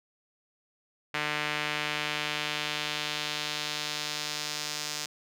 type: tone with band-pass filter sweep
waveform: sawtooth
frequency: 150 Hz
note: D3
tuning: 37 cents sharp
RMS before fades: -33 dBFS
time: 1.14-5.06 s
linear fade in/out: 5 ms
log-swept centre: 2200 to 5600 Hz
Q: 1.4
effects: none